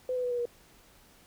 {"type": "tone with pitch steps", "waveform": "sine", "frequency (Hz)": [507, 499.7, 492.6, 485.5, 478.5], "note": ["B4", "B4", "B4", "B4", "A#4"], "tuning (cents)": [45, 20, -5, -30, 45], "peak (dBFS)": -28, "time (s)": [0.09, 0.455], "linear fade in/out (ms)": 2, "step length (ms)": 73, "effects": ["pink hiss -59 dBFS RMS until 1.26 s"]}